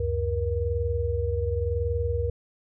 sine tone cluster, 72 / 92.9 / 474.1 Hz, D2 / F#2 / A#4, -34 / +7 / +29 cents, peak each -28 dBFS, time 0-2.3 s, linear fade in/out 5 ms, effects none

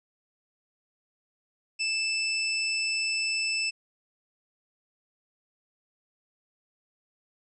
25% pulse tone, 2637 Hz, E7, in tune, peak -22 dBFS, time 1.79-3.71 s, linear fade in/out 20 ms, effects resampled to 24000 Hz

